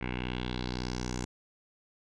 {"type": "tone with low-pass filter sweep", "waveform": "10% pulse", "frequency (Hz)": 61.8, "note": "B1", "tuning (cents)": 2, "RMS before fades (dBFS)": -35, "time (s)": [0.01, 1.25], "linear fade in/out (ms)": 5, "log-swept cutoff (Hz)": [2300, 7200], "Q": 3.4, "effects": []}